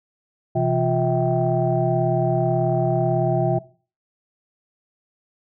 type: tone cluster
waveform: sine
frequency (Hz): 128.5 / 166.7 / 354.5 / 649 / 779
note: C3 / E3 / F4 / E5 / G5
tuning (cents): -31 / +20 / +26 / -27 / -11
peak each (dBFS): -22 / -25 / -24 / -23 / -26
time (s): 0.55-3.59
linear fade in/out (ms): 10
effects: noise-tail reverb RT60 0.4 s tail -19 dB re dry + tanh soft clip ceiling -7 dBFS